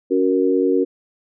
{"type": "chord", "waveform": "sine", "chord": "F# major", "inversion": "second", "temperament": "equal with one note detuned", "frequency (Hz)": [279.9, 370, 466.2], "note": ["C#4", "F#4", "A#4"], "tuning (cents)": [17, 0, 0], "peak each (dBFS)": [-19, -18, -19], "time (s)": [0.1, 0.85], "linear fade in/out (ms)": 20, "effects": []}